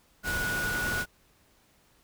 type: tone in noise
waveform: sine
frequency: 1462 Hz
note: F#6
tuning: 21 cents flat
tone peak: -29 dBFS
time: 0.23-1.06 s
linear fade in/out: 50 ms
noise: pink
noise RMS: -34 dBFS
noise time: 0.23-1.06 s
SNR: +2 dB
effects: pink hiss -64 dBFS RMS until 2.03 s